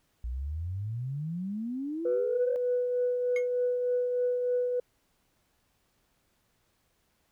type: exponential sweep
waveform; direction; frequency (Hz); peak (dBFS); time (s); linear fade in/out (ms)
sine; up; 57.5 to 566; -31; 0.24-2.56; 0
type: tone with tremolo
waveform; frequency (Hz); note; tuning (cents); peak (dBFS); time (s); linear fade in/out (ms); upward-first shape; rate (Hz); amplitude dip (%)
sine; 493.9; B4; 0; -23; 2.05-4.8; 5; triangle; 3.3; 40
type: tone with exponential decay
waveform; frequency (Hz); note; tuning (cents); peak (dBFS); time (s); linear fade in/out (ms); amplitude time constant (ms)
triangle; 2168; C#7; -39; -27; 3.36-3.48; 2; 24
effects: tanh soft clip ceiling -19 dBFS + pink hiss -72 dBFS RMS until 7.31 s